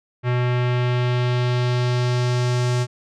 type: tone with low-pass filter sweep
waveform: square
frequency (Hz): 123.47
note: B2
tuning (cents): 0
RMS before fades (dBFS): -20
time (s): 0.23-2.87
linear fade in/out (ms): 50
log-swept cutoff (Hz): 2300 to 7100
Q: 1.4
effects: none